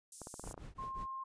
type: high-pass noise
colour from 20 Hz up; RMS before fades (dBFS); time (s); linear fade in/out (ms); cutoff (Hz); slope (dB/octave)
pink; -49; 0.12-0.53; 2; 7000; 24
type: clicks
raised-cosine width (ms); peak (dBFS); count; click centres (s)
1; -32; 9; 0.217 / 0.271 / 0.341 / 0.396 / 0.44 / 0.475 / 0.511 / 0.542 / 0.578
type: noise with tremolo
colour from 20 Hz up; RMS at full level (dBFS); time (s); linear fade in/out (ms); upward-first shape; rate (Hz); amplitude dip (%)
brown; -45; 0.42-1.07; 50; triangle; 5.4; 100
type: tone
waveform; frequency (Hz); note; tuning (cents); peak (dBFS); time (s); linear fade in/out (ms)
sine; 1062; C6; +25; -40; 0.78-1.24; 10
effects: resampled to 22050 Hz